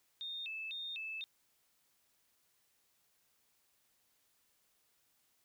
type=tone with vibrato; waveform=sine; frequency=3100 Hz; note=G7; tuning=20 cents flat; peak=-40 dBFS; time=0.21-1.24 s; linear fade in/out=0 ms; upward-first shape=square; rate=2 Hz; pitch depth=290 cents each way; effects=white hiss -75 dBFS RMS until 5.44 s